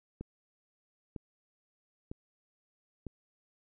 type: click train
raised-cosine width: 3 ms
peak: -27 dBFS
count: 4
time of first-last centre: 0.21-3.067 s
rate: 1.05 Hz
effects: none